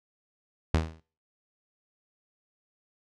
sawtooth tone with exponential decay, 80.2 Hz, E2, 47 cents flat, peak -15 dBFS, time 0.74-1 s, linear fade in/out 0 ms, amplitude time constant 56 ms, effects noise-tail reverb RT60 0.4 s tail -19 dB re dry + low-pass 6000 Hz 12 dB/octave

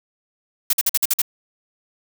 blue noise bursts, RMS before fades -17 dBFS, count 7, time 0.7-1.218 s, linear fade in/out 5 ms, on 32 ms, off 49 ms, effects none

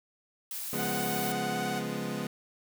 blue noise, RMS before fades -37 dBFS, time 0.51-1.32 s, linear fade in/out 2 ms
25% pulse chord, C# dominant seventh, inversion none, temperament equal with one note detuned, 138.59 / 175.22 / 207.7 / 246.9 Hz, C#3 / E#3 / G#3 / B3, 0 / +6 / 0 / 0 cents, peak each -36 / -35 / -32 / -34 dBFS, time 0.73-2.27 s, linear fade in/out 2 ms
sawtooth tone with vibrato, 740 Hz, F#5, in tune, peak -30 dBFS, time 0.75-1.83 s, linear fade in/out 50 ms, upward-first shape triangle, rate 20 Hz, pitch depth 38 cents each way
effects none

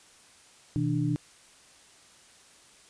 sine tone cluster, 126.4 / 160.3 / 295.7 Hz, B2 / E3 / D4, +41 / -48 / +12 cents, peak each -29 dBFS, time 0.76-1.16 s, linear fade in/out 0 ms, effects white hiss -56 dBFS RMS until 2.89 s + resampled to 22050 Hz

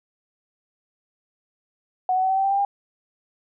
sine tone with pitch steps, 740 / 748.6 / 757.3 / 766.1 / 775 / 784 / 793.1 / 802.3 Hz, F#5 / F#5 / F#5 / G5 / G5 / G5 / G5 / G5, 0 / +20 / +40 / -40 / -20 / 0 / +20 / +40 cents, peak -18 dBFS, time 2.09-2.65 s, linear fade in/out 2 ms, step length 70 ms, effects none

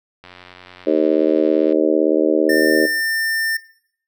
click train, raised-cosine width 0.3 ms, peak -23 dBFS, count 135, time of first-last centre 0.24-1.724 s, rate 90.3 Hz
harmonic tone, 77.78 Hz, D#2, in tune, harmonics 3 / 4 / 5 / 6 / 7 / 8, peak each -28 / -18 / -19 / -20 / -18 / -24 dBFS, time 0.86-2.87 s, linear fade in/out 20 ms
square tone, 1800 Hz, A6, 39 cents sharp, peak -19 dBFS, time 2.49-3.57 s, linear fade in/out 5 ms
effects noise-tail reverb RT60 0.6 s tail -18 dB re dry

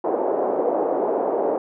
pink band-pass noise, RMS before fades -22 dBFS, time 0.04-1.58 s, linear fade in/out 2 ms, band 370 to 730 Hz, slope 24 dB/octave, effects none

